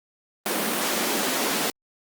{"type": "high-pass noise", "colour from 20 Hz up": "pink", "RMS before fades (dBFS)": -25, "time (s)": [0.46, 1.7], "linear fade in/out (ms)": 0, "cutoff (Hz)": 190, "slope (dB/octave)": 48, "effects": ["Opus 32 kbps"]}